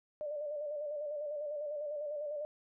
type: tone with vibrato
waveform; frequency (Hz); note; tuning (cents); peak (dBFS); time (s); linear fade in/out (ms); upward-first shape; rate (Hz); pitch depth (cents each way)
sine; 592; D5; +14; -36; 0.21-2.45; 0; square; 10; 41
effects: none